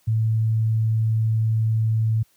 sine tone, 111 Hz, A2, 16 cents sharp, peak -17 dBFS, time 0.07-2.23 s, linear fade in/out 10 ms, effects white hiss -62 dBFS RMS until 2.36 s + high-pass 60 Hz 12 dB/octave

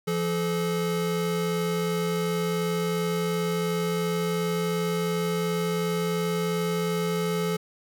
square tone pair together, 171.1 / 430.5 Hz, F3 / A4, -35 / -38 cents, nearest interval octave + major third, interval 1597 cents, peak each -28 dBFS, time 0.07-7.57 s, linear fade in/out 10 ms, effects none

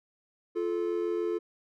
triangle tone pair together, 347.8 / 434.6 Hz, F4 / A4, -7 / -21 cents, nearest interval major third, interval 386 cents, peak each -28 / -29 dBFS, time 0.55-1.39 s, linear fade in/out 20 ms, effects none

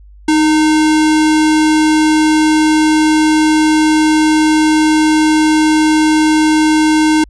sine tone with sample-and-hold, 311.1 Hz, D#4, in tune, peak -7 dBFS, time 0.28-7.24 s, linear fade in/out 5 ms, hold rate 1225 Hz, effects added 50 Hz sine -36 dBFS peak until 7.29 s + resampled to 22050 Hz

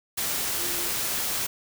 sine tone in noise, 349.2 Hz, F4, in tune, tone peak -39 dBFS, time 0.58-0.89 s, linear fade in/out 10 ms, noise white, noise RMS -28 dBFS, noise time 0.17-1.47 s, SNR -14 dB, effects none

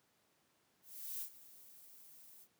violet noise with ADSR envelope, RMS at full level -42 dBFS, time 0.82-2.48 s, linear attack 390 ms, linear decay 82 ms, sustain -17 dB, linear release 61 ms, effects pink hiss -75 dBFS RMS until 2.59 s + high-pass 150 Hz 12 dB/octave

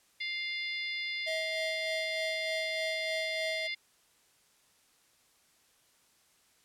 harmonic tone, 699 Hz, F5, 1 cent sharp, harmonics 3 / 4 / 5 / 6 / 7, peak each -35 / -47 / -40 / -47 / -44 dBFS, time 0.2-3.75 s, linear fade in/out 10 ms
square tone with tremolo, 640 Hz, D#5, 49 cents sharp, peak -34 dBFS, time 1.26-3.68 s, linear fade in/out 20 ms, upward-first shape sine, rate 3.3 Hz, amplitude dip 40%
effects white hiss -67 dBFS RMS until 6.64 s + low-pass 11000 Hz 12 dB/octave

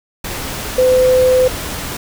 sine tone in noise, 510 Hz, C5, 44 cents flat, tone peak -8 dBFS, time 0.78-1.48 s, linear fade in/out 5 ms, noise pink, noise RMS -24 dBFS, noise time 0.24-1.97 s, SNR +13 dB, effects none

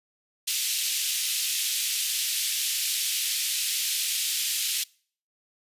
pink high-pass noise, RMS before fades -27 dBFS, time 0.47-4.84 s, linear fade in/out 10 ms, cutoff 2800 Hz, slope 24 dB/octave, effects noise-tail reverb RT60 0.5 s tail -25 dB re dry + resampled to 32000 Hz

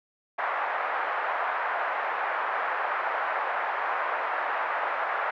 pink band-pass noise, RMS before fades -29 dBFS, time 0.38-5.31 s, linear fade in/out 10 ms, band 670 to 1800 Hz, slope 24 dB/octave, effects none

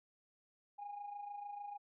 sine tone with amplitude modulation, 818 Hz, G#5, 26 cents flat, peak -40 dBFS, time 0.78-1.78 s, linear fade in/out 20 ms, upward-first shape sine, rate 26.7 Hz, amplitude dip 60%, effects tanh soft clip ceiling -39 dBFS

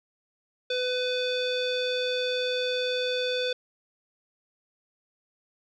square tone with low-pass filter, 501 Hz, B4, 25 cents sharp, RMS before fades -28 dBFS, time 0.7-3.53 s, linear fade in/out 5 ms, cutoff 3900 Hz, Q 8.5, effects none

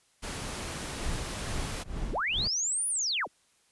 pink noise, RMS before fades -37 dBFS, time 0.22-1.84 s, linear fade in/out 20 ms
brown noise with tremolo, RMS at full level -32 dBFS, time 1-2.48 s, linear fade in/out 10 ms, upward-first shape sine, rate 2.2 Hz, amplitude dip 100%
sine linear two-way sweep, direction up then down, 36.23 to 9956 to 36.23 Hz, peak -27 dBFS, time 2.11-3.28 s, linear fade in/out 50 ms, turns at 2.88 s
effects white hiss -67 dBFS RMS until 3.71 s + resampled to 24000 Hz

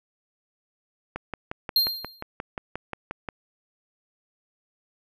click train, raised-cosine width 0.5 ms, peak -16 dBFS, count 13, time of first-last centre 1.16-3.288 s, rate 5.64 Hz
square tone with exponential decay, 4196 Hz, C8, 4 cents sharp, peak -16 dBFS, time 1.76-2.22 s, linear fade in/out 2 ms, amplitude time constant 100 ms
effects none

